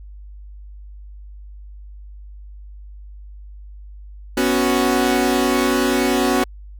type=chord; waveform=sawtooth; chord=B suspended second; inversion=none; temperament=equal; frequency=246.9 / 277.2 / 370 Hz; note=B3 / C#4 / F#4; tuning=0 / 0 / 0 cents; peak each=-16 dBFS; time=4.37-6.44 s; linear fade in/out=5 ms; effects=added 50 Hz sine -35 dBFS peak until 6.79 s